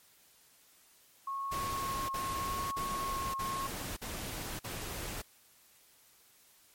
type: tone with vibrato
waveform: sine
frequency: 1090 Hz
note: C#6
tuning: 29 cents flat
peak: -34 dBFS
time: 1.27-3.67 s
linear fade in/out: 5 ms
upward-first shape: sine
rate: 0.83 Hz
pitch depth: 15 cents each way
type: noise bursts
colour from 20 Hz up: pink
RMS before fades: -40 dBFS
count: 6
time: 1.51-5.22 s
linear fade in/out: 10 ms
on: 580 ms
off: 46 ms
effects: white hiss -63 dBFS RMS until 6.74 s + MP3 64 kbps